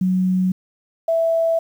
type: tone pair in turn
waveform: sine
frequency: 185 / 659.3 Hz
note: F#3 / E5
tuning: 0 / 0 cents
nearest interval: octave + minor seventh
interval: 2200 cents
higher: second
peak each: -15 dBFS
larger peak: neither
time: 0.01-0.52 / 1.08-1.59 s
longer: neither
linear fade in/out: 5 ms
effects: 8-bit